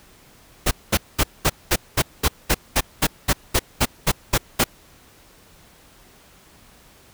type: noise bursts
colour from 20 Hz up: pink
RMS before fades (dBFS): -17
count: 16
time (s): 0.66-4.642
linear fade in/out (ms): 10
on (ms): 52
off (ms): 210
effects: pink hiss -51 dBFS RMS until 7.13 s